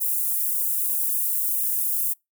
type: high-pass noise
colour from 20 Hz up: white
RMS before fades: -24 dBFS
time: 0-2.14 s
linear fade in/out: 20 ms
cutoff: 10000 Hz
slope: 24 dB/octave
effects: noise-tail reverb RT60 0.2 s tail -26 dB re dry